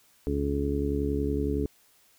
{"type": "harmonic tone", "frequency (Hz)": 70.8, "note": "C#2", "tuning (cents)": 37, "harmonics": [1, 2, 3, 4, 5, 6], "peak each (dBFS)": [-30, -35, -37, -30, -37, -31], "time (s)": [0.27, 1.66], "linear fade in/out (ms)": 0, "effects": ["white hiss -62 dBFS RMS until 2.18 s"]}